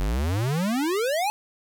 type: exponential sweep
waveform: square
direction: up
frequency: 44.35 to 870 Hz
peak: -23 dBFS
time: 0-1.3 s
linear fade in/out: 0 ms
effects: none